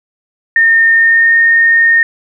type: tone with pitch glide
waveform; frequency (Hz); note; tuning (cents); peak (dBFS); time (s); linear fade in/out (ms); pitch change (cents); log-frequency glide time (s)
sine; 1823 to 1837.8; A#6 to A#6; -39 to -25; -5; 0.56-2.03; 2; +14; 0.93-1.37
effects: none